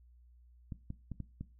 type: clicks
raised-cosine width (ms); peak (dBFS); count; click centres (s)
5; -28; 5; 0.722 / 0.904 / 1.117 / 1.203 / 1.41
effects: noise-tail reverb RT60 0.3 s tail -18 dB re dry + added 60 Hz sine -58 dBFS peak until 1.59 s